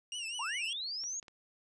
sawtooth tone with vibrato, 2794 Hz, F7, in tune, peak -34 dBFS, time 0.12-0.73 s, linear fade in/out 2 ms, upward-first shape triangle, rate 5.1 Hz, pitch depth 130 cents each way
sine linear sweep, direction up, 840 to 6760 Hz, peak -36 dBFS, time 0.39-1.2 s, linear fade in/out 5 ms
clicks, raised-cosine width 0.2 ms, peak -35 dBFS, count 3, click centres 1.038 / 1.228 / 1.282 s
effects resampled to 22050 Hz

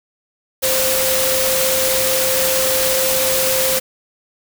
sine tone in noise, 523.3 Hz, C5, in tune, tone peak -19 dBFS, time 0.62-3.8 s, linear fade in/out 20 ms, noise white, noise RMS -18 dBFS, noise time 0.62-3.8 s, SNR -4 dB, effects none

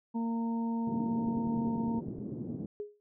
harmonic tone, 229.9 Hz, A#3, 24 cents flat, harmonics 1 / 2 / 3 / 4, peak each -30 / -45 / -50 / -41 dBFS, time 0.14-2.01 s, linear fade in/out 20 ms
white band-pass noise, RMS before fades -39 dBFS, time 0.87-2.66 s, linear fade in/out 2 ms, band 120 to 320 Hz, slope 24 dB/octave
click train, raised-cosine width 3 ms, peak -31 dBFS, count 10, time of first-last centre 1.27-2.186 s, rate 9.83 Hz
sine tone with exponential decay, 415.3 Hz, G#4, in tune, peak -32 dBFS, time 2.8-3 s, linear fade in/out 0 ms, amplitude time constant 43 ms
effects none

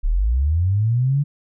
sine linear sweep, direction up, 32.26 to 146.83 Hz, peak -15 dBFS, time 0.03-1.24 s, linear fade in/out 20 ms, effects none

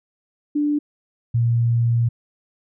sine tone pair in turn, 294.4 / 117.51 Hz, D4 / A#2, +4 / +14 cents, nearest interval octave + major third, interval 1590 cents, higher first, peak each -17 / -15 dBFS, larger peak second, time 0.55-0.79 / 1.34-2.09 s, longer second, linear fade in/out 10 ms, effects none

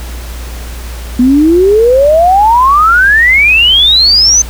sine exponential sweep, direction up, 241.4 to 6272 Hz, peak -3 dBFS, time 1.19-4.42 s, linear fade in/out 5 ms, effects added 59 Hz sine -20 dBFS peak until 4.49 s + pink hiss -29 dBFS RMS until 4.49 s

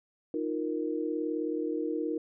sine chord, Eb suspended second, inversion none, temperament just, 311.1 / 350 / 466.7 Hz, Eb4 / F4 / Bb4, 0 / +4 / +2 cents, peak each -32 / -35 / -34 dBFS, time 0.34-2.18 s, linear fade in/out 2 ms, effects none

